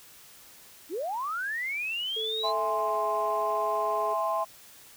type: linear sweep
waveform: sine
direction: up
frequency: 277.9 to 4112 Hz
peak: -29 dBFS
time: 0.89-2.53 s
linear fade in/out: 50 ms
type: tone with pitch glide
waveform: sine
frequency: 440 to 423.5 Hz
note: A4 to G#4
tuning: 0 to +34 cents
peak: -33 dBFS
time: 2.16-4.14 s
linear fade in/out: 10 ms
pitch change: -66 cents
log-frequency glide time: 2.63-3.05 s
type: chord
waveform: sine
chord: E augmented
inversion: none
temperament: equal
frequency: 659.3 / 830.6 / 1046.5 Hz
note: E5 / G#5 / B#5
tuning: 0 / 0 / 0 cents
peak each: -29 / -32 / -28 dBFS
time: 2.43-4.45 s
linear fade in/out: 20 ms
effects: tanh soft clip ceiling -17 dBFS + white hiss -52 dBFS RMS until 4.96 s